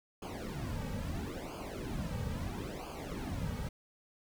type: noise with flanger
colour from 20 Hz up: brown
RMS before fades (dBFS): -39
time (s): 0.22-3.69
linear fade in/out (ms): 5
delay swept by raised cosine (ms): 0.52 to 2.92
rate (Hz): 0.75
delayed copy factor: -0.9
effects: none